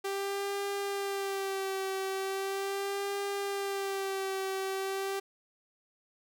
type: tone with vibrato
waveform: sawtooth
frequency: 392 Hz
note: G4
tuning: in tune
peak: -28 dBFS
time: 0.04-5.2 s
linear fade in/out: 10 ms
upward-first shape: sine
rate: 0.39 Hz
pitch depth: 35 cents each way
effects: none

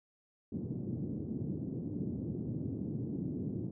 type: band-pass noise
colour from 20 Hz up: pink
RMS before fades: -38 dBFS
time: 0.52-3.71 s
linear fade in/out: 5 ms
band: 110 to 330 Hz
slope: 24 dB/octave
effects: none

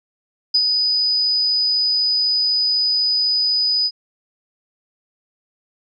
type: tone with ADSR envelope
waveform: sine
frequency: 4978 Hz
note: D#8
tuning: in tune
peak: -11 dBFS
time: 0.54-3.91 s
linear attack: 10 ms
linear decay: 61 ms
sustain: -4 dB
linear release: 51 ms
effects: none

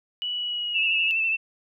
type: tone with pitch glide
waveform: sine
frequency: 2947 to 2868 Hz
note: F#7 to F7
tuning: -8 to +45 cents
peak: -26 dBFS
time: 0.22-1.11 s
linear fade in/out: 0 ms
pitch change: -47 cents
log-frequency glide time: 0.33-0.89 s
type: tone with vibrato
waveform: sine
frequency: 2653 Hz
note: E7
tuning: 10 cents sharp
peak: -21 dBFS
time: 0.74-1.37 s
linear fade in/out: 20 ms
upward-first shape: triangle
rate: 12 Hz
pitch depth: 40 cents each way
effects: none

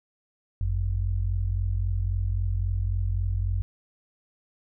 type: tone pair together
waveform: sine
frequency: 49.18 / 92.9 Hz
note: G1 / F#2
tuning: +6 / +7 cents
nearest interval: major seventh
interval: 1101 cents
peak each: -26 dBFS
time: 0.61-3.62 s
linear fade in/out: 0 ms
effects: none

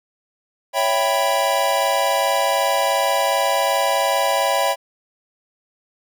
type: chord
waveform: square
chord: C# half-diminished seventh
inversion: none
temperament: equal with one note detuned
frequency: 556.6 / 659.3 / 784 / 987.8 Hz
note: C#5 / E5 / G5 / B5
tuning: +7 / 0 / 0 / 0 cents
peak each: -23 dBFS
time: 0.73-4.76 s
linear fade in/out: 50 ms
effects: none

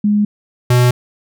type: tone pair in turn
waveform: sine / square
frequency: 207.7 / 123.5 Hz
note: G#3 / B2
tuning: 0 / 0 cents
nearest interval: major sixth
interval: 900 cents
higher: first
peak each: -10 / -9 dBFS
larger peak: second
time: 0.04-0.25 / 0.7-0.91 s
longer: neither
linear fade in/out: 5 ms
effects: none

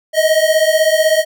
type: beating tone pair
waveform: square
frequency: 622.3 / 638.3 Hz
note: D#5 / D#5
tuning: 0 / +44 cents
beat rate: 16 Hz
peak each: -14 / -14 dBFS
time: 0.13-1.25 s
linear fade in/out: 50 ms
effects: none

